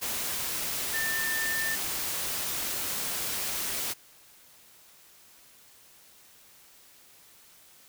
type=tone in noise; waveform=sine; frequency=1790 Hz; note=A6; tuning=29 cents sharp; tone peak=-29 dBFS; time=0.93-1.76 s; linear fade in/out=20 ms; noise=white; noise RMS=-32 dBFS; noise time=0.01-3.94 s; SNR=0 dB; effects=white hiss -56 dBFS RMS until 7.88 s